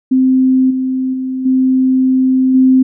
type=tone with level steps; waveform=sine; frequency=259.9 Hz; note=C4; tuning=11 cents flat; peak=-7 / -13 / -16 / -8 / -5 dBFS; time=0.11-2.83 s; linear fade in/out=10 ms; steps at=0.7 / 1.13 / 1.45 / 2.54 s; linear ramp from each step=10 ms; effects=none